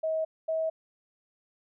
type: tone pair in turn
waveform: sine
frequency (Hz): 637 / 642.2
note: D#5 / E5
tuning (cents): +41 / -45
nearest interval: unison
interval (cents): 14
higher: second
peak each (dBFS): -26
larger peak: neither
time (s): 0.03-0.25 / 0.48-0.7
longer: neither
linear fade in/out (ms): 10
effects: none